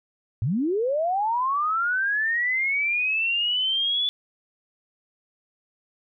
sine linear sweep, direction up, 95.2 to 3467 Hz, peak -21 dBFS, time 0.42-4.09 s, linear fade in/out 0 ms, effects none

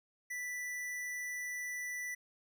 sine tone with hard clipping, 1975.5 Hz, B6, in tune, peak -39 dBFS, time 0.3-2.15 s, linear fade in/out 10 ms, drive 18 dB, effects none

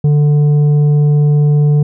sine tone with tanh clipping, 147.5 Hz, D3, 8 cents sharp, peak -8 dBFS, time 0.04-1.83 s, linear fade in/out 5 ms, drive 6 dB, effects none

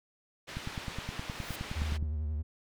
white low-pass noise, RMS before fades -44 dBFS, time 0.47-1.98 s, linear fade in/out 20 ms, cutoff 3300 Hz, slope 12 dB/octave
click train, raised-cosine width 5 ms, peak -24 dBFS, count 15, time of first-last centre 0.57-2.027 s, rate 9.61 Hz
white noise with exponential growth, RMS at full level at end -43 dBFS, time 1.17-1.56 s, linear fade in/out 5 ms, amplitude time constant 84 ms
triangle tone with vibrato, 76.1 Hz, D#2, 38 cents flat, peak -29 dBFS, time 1.75-2.43 s, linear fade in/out 20 ms, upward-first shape triangle, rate 11 Hz, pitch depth 91 cents each way
effects none

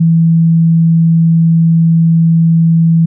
sine tone, 164.81 Hz, E3, in tune, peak -5 dBFS, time 0-3.06 s, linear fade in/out 10 ms, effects none

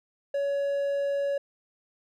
triangle tone, 562 Hz, C#5, 24 cents sharp, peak -23 dBFS, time 0.34-1.38 s, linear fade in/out 5 ms, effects none

